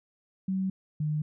sine tone pair in turn, 190 / 151.85 Hz, F#3 / D#3, +46 / -42 cents, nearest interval major third, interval 388 cents, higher first, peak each -26 dBFS, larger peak neither, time 0.48-0.7 / 1-1.22 s, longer neither, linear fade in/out 5 ms, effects none

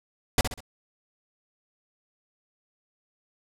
pink noise with echo, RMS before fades -19 dBFS, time 0.38-0.41 s, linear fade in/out 2 ms, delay 65 ms, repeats 3, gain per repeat -8 dB, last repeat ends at 0.605 s, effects low-pass 11000 Hz 12 dB/octave

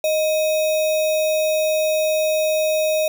sine tone with sample-and-hold, 622.3 Hz, D#5, in tune, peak -16 dBFS, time 0.04-3.08 s, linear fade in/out 2 ms, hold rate 3150 Hz, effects none

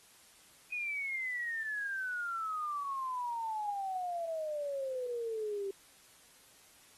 sine exponential sweep, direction down, 2489 to 387.5 Hz, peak -34 dBFS, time 0.72-5.71 s, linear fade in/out 5 ms, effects white hiss -61 dBFS RMS until 6.97 s + AAC 32 kbps

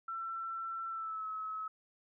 sine tone with pitch glide, 1343 to 1288.3 Hz, E6 to E6, +32 to -40 cents, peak -37 dBFS, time 0.08-1.68 s, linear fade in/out 5 ms, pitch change -72 cents, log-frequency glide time 0.89-1.27 s, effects none

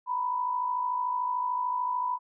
sine tone pair together, 940.5 / 994 Hz, A#5 / B5, +15 / +11 cents, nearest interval minor second, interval 96 cents, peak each -35 / -27 dBFS, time 0.06-2.19 s, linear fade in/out 50 ms, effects none

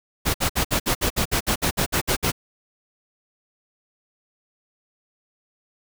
pink noise bursts, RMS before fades -21 dBFS, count 14, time 0.25-2.319 s, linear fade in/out 20 ms, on 93 ms, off 59 ms, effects none

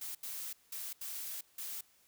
blue noise bursts at uneven times, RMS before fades -42 dBFS, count 5, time 0.01-0.15 / 0.23-0.53 / 0.72-0.93 / 1.01-1.41 / 1.58-1.81 s, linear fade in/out 5 ms, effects white hiss -68 dBFS RMS until 2.07 s

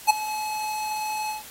square tone with ADSR envelope, 856 Hz, A5, 48 cents flat, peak -11 dBFS, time 0.07-1.43 s, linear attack 31 ms, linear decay 10 ms, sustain -17 dB, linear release 130 ms, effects white hiss -43 dBFS RMS until 1.5 s + AAC 48 kbps

